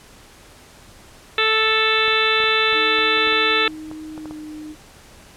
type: harmonic tone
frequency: 440 Hz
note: A4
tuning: in tune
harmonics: 1 / 2 / 3 / 4 / 5 / 6 / 7 / 8 / 9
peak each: -23 / -31 / -22 / -23 / -25 / -22 / -31 / -22 / -27 dBFS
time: 1.38-3.68 s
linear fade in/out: 2 ms
type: clicks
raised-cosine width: 1 ms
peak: -22 dBFS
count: 12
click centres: 2.08 / 2.403 / 2.44 / 2.729 / 2.987 / 3.175 / 3.273 / 3.326 / 3.914 / 4.178 / 4.257 / 4.31 s
type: tone with pitch glide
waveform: sine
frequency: 311.1 to 306.3 Hz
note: D#4 to D#4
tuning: 0 to -27 cents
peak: -31 dBFS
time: 2.72-4.76 s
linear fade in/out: 50 ms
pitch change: -27 cents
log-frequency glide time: 4.16-4.37 s
effects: pink hiss -46 dBFS RMS until 5.36 s + low-pass 11000 Hz 12 dB/octave